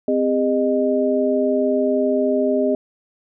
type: tone cluster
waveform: sine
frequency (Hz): 258.7 / 405.5 / 615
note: C4 / G#4 / D#5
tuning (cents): -19 / -41 / -20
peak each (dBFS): -20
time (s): 0.08-2.75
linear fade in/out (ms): 2
effects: none